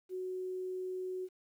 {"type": "tone with quantisation", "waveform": "sine", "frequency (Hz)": 370, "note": "F#4", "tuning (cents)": 0, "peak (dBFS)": -36, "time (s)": [0.09, 1.29], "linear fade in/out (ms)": 50, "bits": 11, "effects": []}